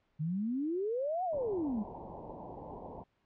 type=exponential two-way sweep; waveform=sine; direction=up then down; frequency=146.83 to 760 to 193.9 Hz; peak=-31 dBFS; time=0.19-1.84 s; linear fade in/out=20 ms; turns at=1.24 s
type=low-pass noise; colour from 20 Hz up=white; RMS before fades=-46 dBFS; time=1.32-3.04 s; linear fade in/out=20 ms; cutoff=980 Hz; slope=96 dB/octave
effects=pink hiss -75 dBFS RMS until 3.25 s + low-pass 3000 Hz 12 dB/octave